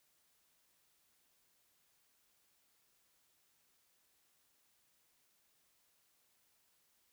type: silence
effects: white hiss -75 dBFS RMS until 7.12 s